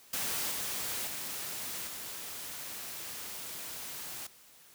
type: noise with level steps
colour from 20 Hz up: white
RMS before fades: -34 / -36 / -39 / -42 dBFS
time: 0.13-4.27 s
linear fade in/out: 5 ms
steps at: 0.51 / 1.07 / 1.87 s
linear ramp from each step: 5 ms
effects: white hiss -58 dBFS RMS until 4.74 s + high-pass 60 Hz 12 dB/octave